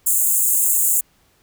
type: high-pass noise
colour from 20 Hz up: pink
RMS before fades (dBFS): -17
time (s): 0.06-1.01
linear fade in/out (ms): 10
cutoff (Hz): 6900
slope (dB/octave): 96
effects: pink hiss -59 dBFS RMS until 1.42 s